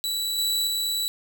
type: tone with level steps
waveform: sawtooth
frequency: 3942 Hz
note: B7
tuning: 4 cents flat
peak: -22 / -19 / -21 dBFS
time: 0.04-1.08 s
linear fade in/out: 0 ms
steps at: 0.38 / 0.67 s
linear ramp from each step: 2 ms
effects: none